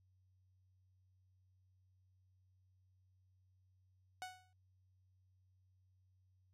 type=tone with exponential decay; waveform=sawtooth; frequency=740 Hz; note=F#5; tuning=in tune; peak=-38 dBFS; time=4.22-4.53 s; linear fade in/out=0 ms; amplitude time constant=67 ms; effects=added 93 Hz sine -70 dBFS peak until 6.53 s + low-pass 11000 Hz 12 dB/octave